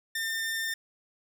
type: tone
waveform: sawtooth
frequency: 1803 Hz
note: A6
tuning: 42 cents sharp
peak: -26 dBFS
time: 0.15-0.74 s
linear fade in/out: 5 ms
effects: none